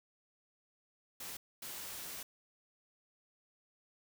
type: noise bursts at uneven times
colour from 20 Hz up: white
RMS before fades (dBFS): -45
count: 2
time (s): 1.2-1.37 / 1.62-2.23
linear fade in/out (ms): 5
effects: none

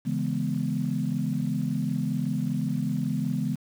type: chord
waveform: sine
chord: C# minor seventh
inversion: none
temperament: equal with one note detuned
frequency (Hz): 139.64 / 164.81 / 207.7 / 246.9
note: C#3 / E3 / G#3 / B3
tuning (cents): +13 / 0 / 0 / 0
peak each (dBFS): -30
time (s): 0.05-3.56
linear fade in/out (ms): 20
effects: tanh soft clip ceiling -14 dBFS + 8-bit

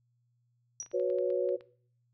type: tone with exponential decay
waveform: sine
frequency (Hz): 5800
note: F#8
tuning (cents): -35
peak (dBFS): -31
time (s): 0.8-0.92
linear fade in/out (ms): 1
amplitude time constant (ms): 24
type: clicks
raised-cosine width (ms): 0.3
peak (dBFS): -39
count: 9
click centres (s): 0.828 / 0.862 / 0.915 / 0.998 / 1.101 / 1.186 / 1.303 / 1.49 / 1.609
type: chord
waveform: sine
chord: F# suspended fourth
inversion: none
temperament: equal with one note detuned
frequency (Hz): 367.4 / 493.9 / 554.4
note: F#4 / B4 / C#5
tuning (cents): -12 / 0 / 0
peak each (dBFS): -31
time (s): 0.93-1.57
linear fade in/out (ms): 20
effects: noise-tail reverb RT60 0.5 s tail -19 dB re dry + added 120 Hz sine -70 dBFS peak until 2.13 s

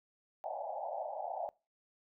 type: band-pass noise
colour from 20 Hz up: white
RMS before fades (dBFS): -40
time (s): 0.44-1.49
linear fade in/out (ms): 0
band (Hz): 560 to 850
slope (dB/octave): 96
effects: noise-tail reverb RT60 0.3 s tail -24 dB re dry

